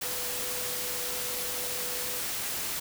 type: tone in noise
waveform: sine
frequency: 493.9 Hz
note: B4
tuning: in tune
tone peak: -42 dBFS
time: 0.04-2.2 s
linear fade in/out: 10 ms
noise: white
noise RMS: -33 dBFS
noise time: 0.01-2.8 s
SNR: -12 dB
effects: none